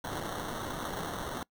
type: noise with sample-and-hold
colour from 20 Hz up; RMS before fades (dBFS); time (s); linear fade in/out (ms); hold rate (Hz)
blue; -37; 0.04-1.43; 2; 2450
effects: noise-tail reverb RT60 0.1 s tail -24 dB re dry